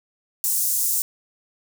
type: high-pass noise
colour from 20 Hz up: pink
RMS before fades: -22 dBFS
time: 0.44-1.02 s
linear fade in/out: 0 ms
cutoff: 7300 Hz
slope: 24 dB/octave
effects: none